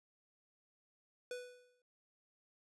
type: tone with exponential decay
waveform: square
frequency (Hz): 494.5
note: B4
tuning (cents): +2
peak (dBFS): -40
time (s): 1.31-1.82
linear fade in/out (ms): 2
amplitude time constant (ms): 110
effects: resampled to 24000 Hz